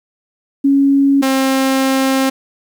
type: tone pair in turn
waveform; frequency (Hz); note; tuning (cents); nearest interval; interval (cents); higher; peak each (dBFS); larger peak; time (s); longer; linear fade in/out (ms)
sine / sawtooth; 277.2 / 266.4; C#4 / C4; 0 / +31; minor second; 69; first; -8; neither; 0.64-1.22 / 1.22-2.3; second; 10
effects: 8-bit